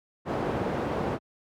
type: low-pass noise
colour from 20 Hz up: white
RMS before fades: -29 dBFS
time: 0.25-1.19 s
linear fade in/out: 50 ms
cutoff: 650 Hz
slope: 12 dB/octave
effects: high-pass 80 Hz 12 dB/octave